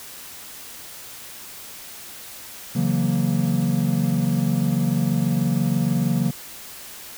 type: chord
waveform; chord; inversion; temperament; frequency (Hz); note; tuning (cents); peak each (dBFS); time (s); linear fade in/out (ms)
triangle; F# dominant seventh; second; equal; 138.59 / 164.81 / 185 / 233.1; C#3 / E3 / F#3 / A#3; 0 / 0 / 0 / 0; -22; 2.75-6.31; 10
effects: white hiss -39 dBFS RMS until 7.17 s